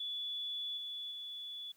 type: tone with level steps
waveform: sine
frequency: 3435 Hz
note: A7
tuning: 42 cents flat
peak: -37 / -40 / -42 dBFS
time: 0-1.72 s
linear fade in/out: 5 ms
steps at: 0.77 / 1.11 s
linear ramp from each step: 5 ms
effects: white hiss -70 dBFS RMS until 1.76 s